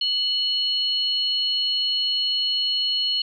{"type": "tone pair together", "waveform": "sine", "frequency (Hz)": [2974, 4298], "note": ["F#7", "C8"], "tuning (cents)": [8, 46], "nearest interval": "tritone", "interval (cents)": 638, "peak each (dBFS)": -23, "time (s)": [0.01, 3.22], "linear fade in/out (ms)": 5, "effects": []}